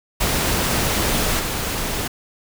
pink noise with level steps, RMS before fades -20 / -24 dBFS, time 0.2-2.08 s, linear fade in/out 10 ms, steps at 1.39 s, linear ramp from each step 2 ms, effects none

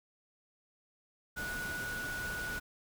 sine tone in noise, 1466 Hz, F#6, 16 cents flat, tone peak -37 dBFS, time 1.36-2.6 s, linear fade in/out 20 ms, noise pink, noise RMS -43 dBFS, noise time 1.36-2.6 s, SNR +3 dB, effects none

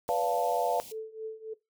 white band-stop noise, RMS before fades -47 dBFS, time 0.08-0.92 s, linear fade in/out 0 ms, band 870 to 2300 Hz, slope 48 dB/octave
sine chord, B half-diminished seventh, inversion none, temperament equal with one note detuned, 493.9 / 577.2 / 698.5 / 880 Hz, B4 / D5 / F5 / A5, 0 / -30 / 0 / 0 cents, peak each -31 / -32 / -29 / -32 dBFS, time 0.09-0.8 s, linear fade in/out 0 ms
sine tone with tremolo, 440 Hz, A4, in tune, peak -32 dBFS, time 0.91-1.54 s, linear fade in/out 10 ms, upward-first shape triangle, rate 3.6 Hz, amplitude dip 90%
effects noise-tail reverb RT60 0.2 s tail -19 dB re dry

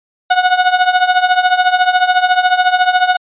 30% pulse tone with tremolo, 732 Hz, F#5, 19 cents flat, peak -3 dBFS, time 0.3-3.17 s, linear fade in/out 10 ms, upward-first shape triangle, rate 14 Hz, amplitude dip 85%, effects resampled to 8000 Hz

